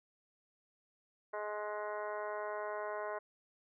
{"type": "harmonic tone", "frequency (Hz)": 210, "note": "G#3", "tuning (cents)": 19, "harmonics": [2, 3, 4, 5, 6, 7, 8, 9, 10], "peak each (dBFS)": [-44, -41, -47, -44, -54, -48, -60, -52, -62], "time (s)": [1.33, 3.19], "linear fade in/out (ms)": 10, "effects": []}